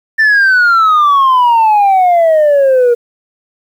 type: exponential sweep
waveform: sine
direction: down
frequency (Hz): 1794 to 470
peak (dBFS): -3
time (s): 0.18-2.95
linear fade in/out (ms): 20
effects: tanh soft clip ceiling -4 dBFS + 7-bit